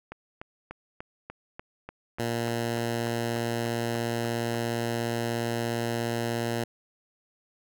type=click train; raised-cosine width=0.5 ms; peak=-23 dBFS; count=16; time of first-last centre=0.12-4.545 s; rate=3.39 Hz
type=tone; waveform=10% pulse; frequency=117 Hz; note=A#2; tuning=7 cents sharp; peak=-19 dBFS; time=2.19-6.64 s; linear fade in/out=5 ms
effects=none